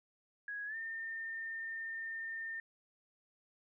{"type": "tone with pitch glide", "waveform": "sine", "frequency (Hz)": [1661.2, 1811.6], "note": ["G#6", "A#6"], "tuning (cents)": [0, -50], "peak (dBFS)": -39, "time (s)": [0.48, 2.6], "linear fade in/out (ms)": 2, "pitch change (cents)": 150, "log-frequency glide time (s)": [0.66, 0.76], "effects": []}